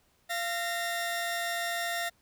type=tone pair together; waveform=sawtooth; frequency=689.6 / 1841 Hz; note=F5 / A#6; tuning=-22 / -22 cents; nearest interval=octave + perfect fourth; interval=1700 cents; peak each=-29 / -30 dBFS; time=0.29-2.1 s; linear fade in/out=20 ms; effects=pink hiss -68 dBFS RMS until 2.21 s